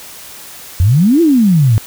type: exponential two-way sweep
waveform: sine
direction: up then down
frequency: 82.5 to 349.9 to 102.3 Hz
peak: -6 dBFS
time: 0.8-1.78 s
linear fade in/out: 0 ms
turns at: 1.21 s
effects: white hiss -33 dBFS RMS until 1.86 s